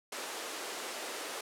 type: high-pass noise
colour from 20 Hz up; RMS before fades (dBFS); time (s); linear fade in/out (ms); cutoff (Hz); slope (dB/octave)
pink; -40; 0.12-1.41; 5; 340; 24
effects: low-pass 11000 Hz 12 dB/octave